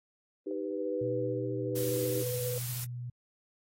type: chord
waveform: sine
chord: Eb augmented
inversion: none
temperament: equal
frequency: 311.1 / 392 / 493.9 Hz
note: Eb4 / G4 / B4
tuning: 0 / 0 / 0 cents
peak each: -37 / -36 / -42 dBFS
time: 0.46-2.23 s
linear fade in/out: 10 ms
type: tone with vibrato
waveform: sine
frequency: 495 Hz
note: B4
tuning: 4 cents sharp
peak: -34 dBFS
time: 0.51-2.58 s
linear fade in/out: 2 ms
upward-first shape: sine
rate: 15 Hz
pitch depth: 18 cents each way
type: tone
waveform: sine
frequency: 122 Hz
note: B2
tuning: 21 cents flat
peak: -36 dBFS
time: 1.01-3.1 s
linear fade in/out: 5 ms
type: noise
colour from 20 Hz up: blue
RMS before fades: -38 dBFS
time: 1.75-2.85 s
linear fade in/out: 10 ms
effects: AAC 48 kbps